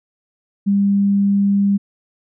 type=tone; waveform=sine; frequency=199.8 Hz; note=G3; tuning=33 cents sharp; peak=-12 dBFS; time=0.66-1.78 s; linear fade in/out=20 ms; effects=none